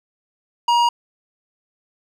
triangle tone with hard clipping, 950 Hz, A#5, 33 cents sharp, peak -15 dBFS, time 0.68-0.89 s, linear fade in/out 5 ms, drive 15 dB, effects none

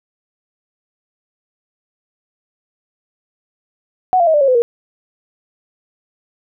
sine tone with pitch steps, 740 / 686.5 / 636.8 / 590.7 / 548 / 508.4 / 471.6 Hz, F#5 / F5 / D#5 / D5 / C#5 / C5 / A#4, 0 / -30 / +40 / +10 / -20 / -50 / +20 cents, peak -9 dBFS, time 4.13-4.62 s, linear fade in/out 0 ms, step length 70 ms, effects none

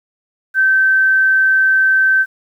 sine tone, 1547 Hz, G6, 23 cents flat, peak -9 dBFS, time 0.54-2.26 s, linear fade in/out 50 ms, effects 8-bit

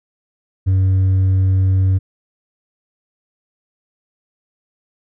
triangle tone with hard clipping, 94.7 Hz, F#2, 41 cents sharp, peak -10 dBFS, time 0.66-1.99 s, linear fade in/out 20 ms, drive 1 dB, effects none

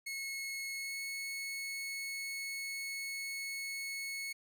sawtooth tone with pitch glide, 2183 to 2198 Hz, C#7 to C#7, -27 to -15 cents, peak -35 dBFS, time 0.06-4.33 s, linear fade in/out 10 ms, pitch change +12 cents, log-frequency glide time 0.75-0.99 s, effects none

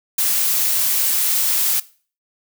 blue noise, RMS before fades -18 dBFS, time 0.18-1.8 s, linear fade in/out 5 ms, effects noise-tail reverb RT60 0.4 s tail -19 dB re dry

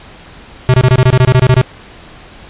square tone bursts, 127.9 Hz, C3, 39 cents flat, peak -5 dBFS, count 13, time 0.69-1.614 s, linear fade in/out 0 ms, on 48 ms, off 25 ms, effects pink hiss -36 dBFS RMS until 2.49 s + resampled to 8000 Hz

